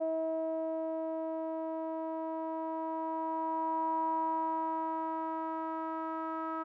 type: tone with low-pass filter sweep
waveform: sawtooth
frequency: 321.7 Hz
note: E4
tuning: 42 cents flat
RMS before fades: -35 dBFS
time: 0-6.64 s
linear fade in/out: 20 ms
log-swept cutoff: 690 to 1200 Hz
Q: 9.6
effects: none